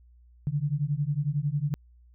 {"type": "beating tone pair", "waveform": "sine", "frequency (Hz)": [140.3, 151.3], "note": ["C#3", "D#3"], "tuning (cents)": [21, -48], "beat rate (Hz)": 11, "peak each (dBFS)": [-28, -28], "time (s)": [0.47, 1.74], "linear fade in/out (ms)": 0, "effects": ["added 60 Hz sine -53 dBFS peak until 2.14 s"]}